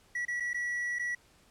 triangle tone with dropouts, 1939 Hz, B6, 32 cents flat, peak -29 dBFS, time 0.15-1.15 s, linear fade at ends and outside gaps 5 ms, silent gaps 0.252-0.281 / 0.4-0.404 / 0.533-0.543 / 0.987-0.994 s, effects pink hiss -63 dBFS RMS until 1.5 s + low-pass 11000 Hz 12 dB/octave

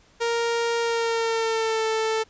sawtooth tone with pitch glide, 466.2 to 442.1 Hz, A#4 to A4, 0 to +8 cents, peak -18 dBFS, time 0.2-2.24 s, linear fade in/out 20 ms, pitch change -92 cents, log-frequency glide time 0.8-1.86 s, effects pink hiss -57 dBFS RMS until 2.29 s + resampled to 16000 Hz

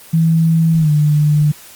sine tone with pitch glide, 163.1 to 149.56 Hz, E3 to D3, -18 to +32 cents, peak -9 dBFS, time 0.13-1.52 s, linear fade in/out 10 ms, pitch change -150 cents, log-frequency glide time 0.78-0.9 s, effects white hiss -39 dBFS RMS until 1.75 s + Opus 24 kbps

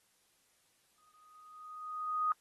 sine tone with exponential growth, 1244.5 Hz, D#6, in tune, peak -27 dBFS, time 0.98-2.32 s, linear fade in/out 1 ms, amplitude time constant 290 ms, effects white hiss -72 dBFS RMS until 2.4 s + AAC 32 kbps

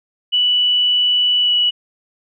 sine tone with pitch glide, 2960 to 2940 Hz, F#7 to F#7, 0 to -12 cents, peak -12 dBFS, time 0.32-1.71 s, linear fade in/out 20 ms, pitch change -12 cents, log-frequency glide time 1.41-1.52 s, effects none

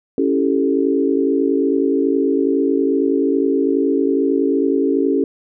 sine chord, A dominant seventh, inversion first, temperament equal with one note detuned, 277.2 / 329.6 / 392 / 441.3 Hz, C#4 / E4 / G4 / A4, 0 / 0 / 0 / +5 cents, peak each -17 / -22 / -19 / -21 dBFS, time 0.18-5.24 s, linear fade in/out 2 ms, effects none

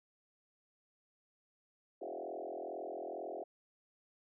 sine tone with frequency modulation, 534 Hz, C5, 35 cents sharp, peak -40 dBFS, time 2.01-3.44 s, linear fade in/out 10 ms, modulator 42.2 Hz, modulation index 4.7, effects none

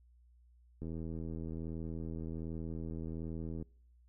click train, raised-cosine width 3 ms, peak -30 dBFS, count 229, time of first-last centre 0.82-3.624 s, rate 81.3 Hz, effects noise-tail reverb RT60 0.6 s tail -26 dB re dry + added 60 Hz sine -61 dBFS peak until 4.08 s

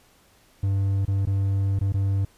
triangle tone with dropouts, 98 Hz, G2, in tune, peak -18 dBFS, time 0.63-2.25 s, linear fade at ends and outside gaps 5 ms, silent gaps 1.052-1.079 / 1.255-1.27 / 1.791-1.81 / 1.924-1.941 s, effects pink hiss -58 dBFS RMS until 2.37 s + resampled to 32000 Hz

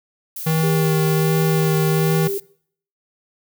violet noise, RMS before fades -30 dBFS, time 0.36-2.4 s, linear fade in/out 5 ms
square tone with vibrato, 158.7 Hz, D#3, 35 cents sharp, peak -17 dBFS, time 0.46-2.28 s, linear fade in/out 10 ms, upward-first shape sine, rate 1.3 Hz, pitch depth 17 cents each way
sine tone with pitch glide, 400.8 to 396 Hz, G4 to G4, +38 to +18 cents, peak -22 dBFS, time 0.63-2.38 s, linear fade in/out 5 ms, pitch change -20 cents, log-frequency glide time 0.81-0.93 s
effects noise-tail reverb RT60 0.6 s tail -23 dB re dry

